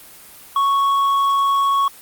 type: tone with hard clipping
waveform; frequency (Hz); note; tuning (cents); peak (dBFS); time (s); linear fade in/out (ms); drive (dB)
triangle; 1108.7; C#6; 0; -15; 0.56-1.88; 2; 7
effects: white hiss -42 dBFS RMS until 2.01 s + Opus 32 kbps